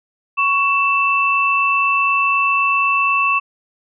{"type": "tone pair together", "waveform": "sine", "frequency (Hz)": [1113, 2656], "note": ["C#6", "E7"], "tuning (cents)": [7, 12], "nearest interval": "octave + minor third", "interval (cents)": 1505, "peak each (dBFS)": -16, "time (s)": [0.37, 3.4], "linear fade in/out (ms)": 20, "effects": []}